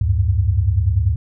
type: tone cluster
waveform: sine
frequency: 72.1 / 92.8 / 103.1 Hz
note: D2 / F#2 / G#2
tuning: -31 / +6 / -12 cents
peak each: -18 dBFS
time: 0.01-1.16 s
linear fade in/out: 5 ms
effects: none